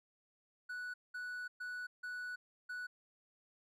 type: tone bursts at uneven times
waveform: triangle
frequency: 1478 Hz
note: F#6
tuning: 2 cents flat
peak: -39 dBFS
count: 5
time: 0.69-0.94 / 1.14-1.48 / 1.6-1.87 / 2.03-2.36 / 2.69-2.87 s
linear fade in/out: 10 ms
effects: none